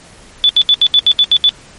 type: tone bursts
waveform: sine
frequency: 3472 Hz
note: A7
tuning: 24 cents flat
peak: -5 dBFS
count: 9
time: 0.44-1.492 s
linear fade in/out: 0 ms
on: 52 ms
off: 73 ms
effects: pink hiss -40 dBFS RMS until 1.78 s + MP3 48 kbps